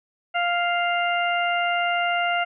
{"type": "harmonic tone", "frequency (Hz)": 698.5, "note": "F5", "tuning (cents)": 0, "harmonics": [1, 2, 3, 4], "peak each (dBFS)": [-23, -26, -28, -29], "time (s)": [0.34, 2.45], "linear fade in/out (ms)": 20, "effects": []}